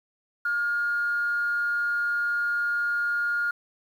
sine tone with amplitude modulation, 1419 Hz, F6, 27 cents sharp, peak -21 dBFS, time 0.45-3.51 s, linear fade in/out 5 ms, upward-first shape sine, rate 274 Hz, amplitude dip 30%, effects tanh soft clip ceiling -18 dBFS + 9-bit

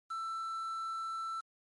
triangle tone with quantisation, 1332 Hz, E6, 18 cents sharp, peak -34 dBFS, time 0.1-1.41 s, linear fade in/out 10 ms, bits 9, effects MP3 48 kbps

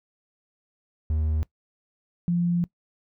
triangle / sine tone pair in turn, 77.78 / 173.5 Hz, D#2 / F3, 0 / -11 cents, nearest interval octave + major second, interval 1389 cents, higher second, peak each -20 dBFS, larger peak neither, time 1.1-1.43 / 2.28-2.64 s, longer second, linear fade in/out 0 ms, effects noise-tail reverb RT60 0.1 s tail -21 dB re dry

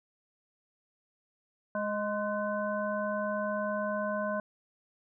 harmonic tone with a mistuned harmonic, 207.7 Hz, G#3, in tune, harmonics 1 / 3 / 5 / 7, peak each -36 / -32 / -37 / -38 dBFS, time 1.75-4.4 s, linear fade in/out 2 ms, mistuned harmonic 7, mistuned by +63 cents, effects none

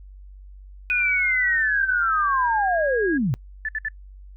sine tone with pitch glide, 1480 to 1642.2 Hz, F#6 to G#6, 0 to -20 cents, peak -25 dBFS, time 0.9-3.18 s, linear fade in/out 10 ms, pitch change +180 cents, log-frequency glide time 1.18-2.83 s
sine linear sweep, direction down, 2489 to 110 Hz, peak -19 dBFS, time 0.9-3.34 s, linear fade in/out 0 ms
sine tone bursts, 1750 Hz, A6, 10 cents flat, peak -23 dBFS, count 3, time 3.65-3.885 s, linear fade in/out 2 ms, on 37 ms, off 62 ms
effects noise-tail reverb RT60 0.1 s tail -25 dB re dry + added 48 Hz sine -40 dBFS peak until 4.36 s

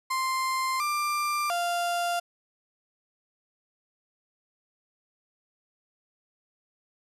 35% pulse tone with pitch steps, 1047 / 1187 / 696 Hz, C6 / D6 / F5, +1 / +18 / -6 cents, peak -24 dBFS, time 0.1-2.2 s, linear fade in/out 10 ms, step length 700 ms, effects resampled to 32000 Hz

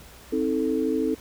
sine chord, A diminished, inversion first, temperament just, 264 / 316.8 / 440 Hz, C4 / Eb4 / A4, +16 / +31 / 0 cents, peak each -26 dBFS, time 0.32-1.15 s, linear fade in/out 10 ms, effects added 60 Hz sine -50 dBFS peak until 1.2 s + pink hiss -48 dBFS RMS until 1.2 s

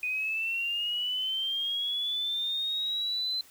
sine linear sweep, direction up, 2476 to 4077 Hz, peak -28 dBFS, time 0.03-3.41 s, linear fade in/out 2 ms, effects white hiss -56 dBFS RMS until 3.5 s

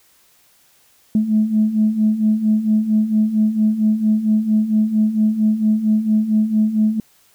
sine beating tone pair, 212.7 / 217.1 Hz, G#3 / A3, +42 / -23 cents, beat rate 4.4 Hz, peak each -19 / -14 dBFS, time 1.15-7 s, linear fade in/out 2 ms, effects tanh soft clip ceiling -6 dBFS + white hiss -55 dBFS RMS until 7.34 s

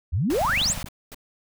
sine exponential sweep, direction up, 69.5 to 9090 Hz, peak -20 dBFS, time 0.12-0.74 s, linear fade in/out 20 ms
pink band-stop noise, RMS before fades -34 dBFS, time 0.3-0.83 s, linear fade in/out 2 ms, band 220 to 510 Hz, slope 96 dB/octave
pink noise bursts, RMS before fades -40 dBFS, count 4, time 0.34-1.146 s, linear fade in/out 2 ms, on 29 ms, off 230 ms
clicks, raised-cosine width 5 ms, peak -21 dBFS, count 10, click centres 0.415 / 0.45 / 0.497 / 0.535 / 0.575 / 0.616 / 0.659 / 0.7 / 0.777 / 0.844 s
effects none

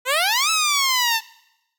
10% pulse exponential two-way sweep, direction up then down, 488.9 to 1318.5 to 877 Hz, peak -9 dBFS, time 0.05-1.21 s, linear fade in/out 50 ms, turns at 0.5 s, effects noise-tail reverb RT60 0.9 s tail -21 dB re dry

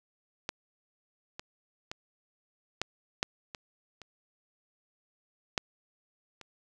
clicks, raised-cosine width 0.2 ms, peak -15 / -22 / -20 / -12 / -10 / -22 / -29 / -10 / -29 dBFS, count 9, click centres 0.491 / 1.395 / 1.915 / 2.816 / 3.229 / 3.548 / 4.017 / 5.578 / 6.413 s, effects none

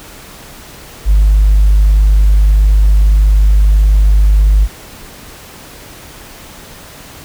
sine tone, 50.8 Hz, G#1, 38 cents flat, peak -3 dBFS, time 1.05-4.68 s, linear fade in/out 50 ms, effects tanh soft clip ceiling -2 dBFS + pink hiss -34 dBFS RMS until 7.24 s

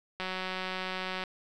click train, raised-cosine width 0.3 ms, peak -19 dBFS, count 194, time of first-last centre 0.2-1.238 s, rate 186 Hz, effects none

